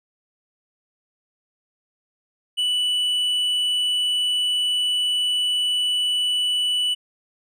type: tone with tanh clipping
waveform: sine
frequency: 2966 Hz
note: F#7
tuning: 4 cents sharp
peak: -20 dBFS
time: 2.57-6.95 s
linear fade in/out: 20 ms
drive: 5 dB
effects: none